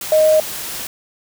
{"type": "tone in noise", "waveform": "sine", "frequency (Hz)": 622.3, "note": "D#5", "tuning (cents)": 0, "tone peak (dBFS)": -9, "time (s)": [0.12, 0.4], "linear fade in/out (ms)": 2, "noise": "white", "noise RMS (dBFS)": -27, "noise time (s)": [0.01, 0.87], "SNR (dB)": 15, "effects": []}